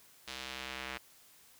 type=tone with band-pass filter sweep; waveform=square; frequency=65 Hz; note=C2; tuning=11 cents flat; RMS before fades=-43 dBFS; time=0.27-0.98 s; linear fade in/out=10 ms; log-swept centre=3900 to 2200 Hz; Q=1.2; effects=white hiss -61 dBFS RMS until 1.59 s